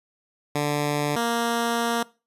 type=tone pair in turn; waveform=10% pulse; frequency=146.83 / 233.7 Hz; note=D3 / A#3; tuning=0 / +5 cents; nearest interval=minor sixth; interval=805 cents; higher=second; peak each=-14 / -14 dBFS; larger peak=neither; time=0.55-1.16 / 1.16-2.03 s; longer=second; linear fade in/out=5 ms; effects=noise-tail reverb RT60 0.3 s tail -21 dB re dry + resampled to 32000 Hz